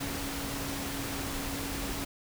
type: tone in noise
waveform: sine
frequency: 277.2 Hz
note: C#4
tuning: in tune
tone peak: -39 dBFS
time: 0-2.05 s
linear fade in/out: 10 ms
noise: pink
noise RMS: -36 dBFS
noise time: 0-2.05 s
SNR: -6 dB
effects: none